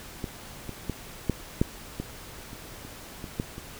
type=clicks; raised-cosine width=3 ms; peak=-18 / -22 / -16 / -10 / -8 / -18 / -28 / -29 / -24 / -14 / -25 dBFS; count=11; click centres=0.242 / 0.693 / 0.897 / 1.297 / 1.615 / 2 / 2.531 / 2.85 / 3.242 / 3.399 / 3.581 s; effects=pink hiss -44 dBFS RMS until 3.79 s